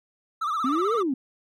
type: tone with vibrato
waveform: triangle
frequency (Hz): 1244.5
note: D#6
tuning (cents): 0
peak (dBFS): -22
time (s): 0.41-1.03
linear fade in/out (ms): 10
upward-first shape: sine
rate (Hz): 16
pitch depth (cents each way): 120
type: exponential two-way sweep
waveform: sine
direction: up then down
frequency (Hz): 246.9 to 482.6 to 246.9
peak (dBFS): -22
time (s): 0.64-1.14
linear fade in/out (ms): 5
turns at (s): 0.95
effects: tanh soft clip ceiling -14 dBFS